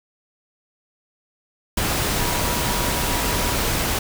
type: tone in noise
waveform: sine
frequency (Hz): 965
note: B5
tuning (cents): -40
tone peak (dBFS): -31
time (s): 2.19-3.56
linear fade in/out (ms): 5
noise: pink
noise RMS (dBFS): -22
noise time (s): 1.77-3.99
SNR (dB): -12
effects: none